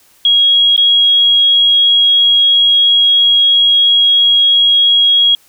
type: tone with dropouts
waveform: sine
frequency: 3299 Hz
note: G#7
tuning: 12 cents flat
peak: -6 dBFS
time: 0.25-5.35 s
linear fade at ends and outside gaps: 2 ms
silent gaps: 0.764-0.777 s
effects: white hiss -49 dBFS RMS until 5.48 s